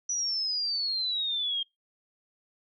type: exponential sweep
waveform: sine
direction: down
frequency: 5930 to 3200 Hz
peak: -27 dBFS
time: 0.09-1.63 s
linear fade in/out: 5 ms
effects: noise-tail reverb RT60 0.2 s tail -26 dB re dry